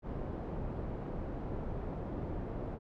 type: low-pass noise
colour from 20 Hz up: pink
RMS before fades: -39 dBFS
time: 0.02-2.79 s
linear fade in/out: 50 ms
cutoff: 640 Hz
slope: 12 dB/octave
effects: none